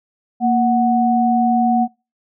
sine tone pair together, 233.1 / 740 Hz, A#3 / F#5, 0 / 0 cents, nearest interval octave + minor sixth, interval 2000 cents, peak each -15 dBFS, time 0.4-1.88 s, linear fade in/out 50 ms, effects noise-tail reverb RT60 0.3 s tail -26 dB re dry

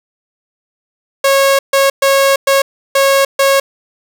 sawtooth tone bursts at uneven times, 548 Hz, C#5, 20 cents flat, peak -4 dBFS, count 6, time 1.24-1.59 / 1.73-1.9 / 2.02-2.36 / 2.47-2.62 / 2.95-3.25 / 3.39-3.6 s, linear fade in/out 5 ms, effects none

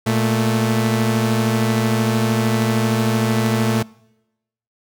sawtooth tone pair together, 116.54 / 220 Hz, A#2 / A3, 0 / 0 cents, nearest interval major seventh, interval 1100 cents, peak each -15 dBFS, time 0.06-3.83 s, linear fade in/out 10 ms, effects noise-tail reverb RT60 0.9 s tail -24 dB re dry

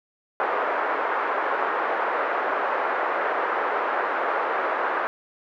white band-pass noise, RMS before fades -25 dBFS, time 0.4-5.07 s, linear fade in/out 0 ms, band 400 to 1500 Hz, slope 24 dB/octave, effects none

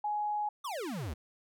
sine tone, 837 Hz, G#5, 13 cents sharp, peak -30 dBFS, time 0.04-0.49 s, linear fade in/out 5 ms
square exponential sweep, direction down, 1241 to 65.41 Hz, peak -36 dBFS, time 0.64-1.14 s, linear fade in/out 10 ms
effects none

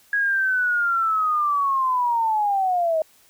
sine linear sweep, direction down, 1661.2 to 622.3 Hz, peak -18 dBFS, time 0.13-3.02 s, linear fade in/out 2 ms, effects white hiss -56 dBFS RMS until 3.29 s

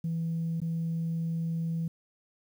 sine tone with dropouts, 164.81 Hz, E3, in tune, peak -27 dBFS, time 0.04-1.88 s, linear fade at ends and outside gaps 5 ms, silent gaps 0.603-0.616 s, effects tanh soft clip ceiling -25 dBFS + 10-bit

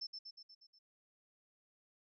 sine tone with echo, 5300 Hz, E8, 9 cents sharp, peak -40 dBFS, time 0.01-0.07 s, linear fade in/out 10 ms, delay 120 ms, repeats 6, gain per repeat -4 dB, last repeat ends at 0.79 s, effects none

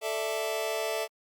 sawtooth chord, A suspended fourth, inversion none, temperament just, 440 / 586.7 / 660 Hz, A4 / D5 / E5, 0 / -2 / +2 cents, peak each -29 / -32 / -28 dBFS, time 0.01-1.08 s, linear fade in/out 50 ms, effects Opus 48 kbps

